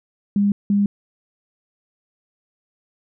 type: tone pair in turn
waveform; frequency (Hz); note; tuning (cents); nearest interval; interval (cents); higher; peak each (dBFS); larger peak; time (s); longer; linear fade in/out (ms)
sine; 202.3 / 202.3; G#3 / G#3; -45 / -45; unison; 0; neither; -14; neither; 0.36-0.52 / 0.7-0.86; neither; 2
effects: none